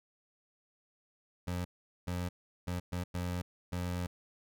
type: tone bursts at uneven times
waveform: 25% pulse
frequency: 88.9 Hz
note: F2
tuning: 31 cents sharp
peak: -30 dBFS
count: 6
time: 1.47-1.65 / 2.07-2.29 / 2.67-2.8 / 2.92-3.04 / 3.14-3.42 / 3.72-4.07 s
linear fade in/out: 10 ms
effects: none